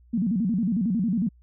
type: tone with vibrato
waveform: sine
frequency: 206.1 Hz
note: G#3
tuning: 13 cents flat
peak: -21 dBFS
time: 0.13-1.29 s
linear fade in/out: 10 ms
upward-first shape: square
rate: 11 Hz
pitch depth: 210 cents each way
effects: added 60 Hz sine -52 dBFS peak until 1.42 s